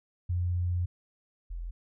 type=tone pair in turn; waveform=sine; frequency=88.5 / 42.55 Hz; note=F2 / F1; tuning=+23 / -44 cents; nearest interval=octave + minor second; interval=1267 cents; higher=first; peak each=-26 / -34 dBFS; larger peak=first; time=0.29-0.86 / 1.5-1.71 s; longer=first; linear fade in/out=10 ms; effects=none